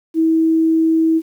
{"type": "tone", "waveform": "sine", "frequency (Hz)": 323.2, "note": "E4", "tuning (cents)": -34, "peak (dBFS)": -11, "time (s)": [0.14, 1.22], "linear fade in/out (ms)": 50, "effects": ["8-bit"]}